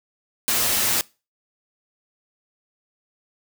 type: noise with comb filter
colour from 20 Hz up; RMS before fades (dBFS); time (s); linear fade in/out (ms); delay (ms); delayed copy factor
white; -21; 0.48-1.01; 0; 8.5; +0.6
effects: noise-tail reverb RT60 0.3 s tail -23 dB re dry